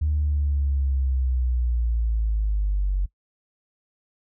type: linear sweep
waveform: sine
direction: down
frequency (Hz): 76.3 to 46.25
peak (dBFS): -19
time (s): 0.01-3.06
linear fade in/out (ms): 10
effects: noise-tail reverb RT60 0.1 s tail -21 dB re dry + tanh soft clip ceiling -15 dBFS